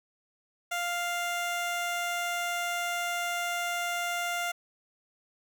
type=tone; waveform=15% pulse; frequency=698.5 Hz; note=F5; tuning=in tune; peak=-23 dBFS; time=0.71-4.52 s; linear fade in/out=10 ms; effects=none